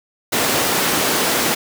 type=high-pass noise; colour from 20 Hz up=pink; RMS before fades=-18 dBFS; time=0.32-1.55 s; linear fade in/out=10 ms; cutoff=230 Hz; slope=12 dB/octave; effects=none